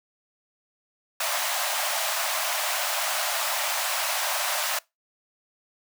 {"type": "high-pass noise", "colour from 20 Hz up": "pink", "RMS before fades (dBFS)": -27, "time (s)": [1.2, 4.79], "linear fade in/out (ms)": 5, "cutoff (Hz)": 580, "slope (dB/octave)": 96, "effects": ["noise-tail reverb RT60 0.2 s tail -23 dB re dry"]}